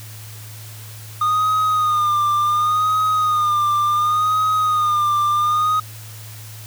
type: tone with vibrato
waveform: triangle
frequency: 1224 Hz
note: D#6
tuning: 29 cents flat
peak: -13 dBFS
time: 1.21-5.8 s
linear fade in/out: 5 ms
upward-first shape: sine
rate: 0.69 Hz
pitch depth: 53 cents each way
effects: added 108 Hz sine -35 dBFS peak until 6.66 s + white hiss -40 dBFS RMS until 6.66 s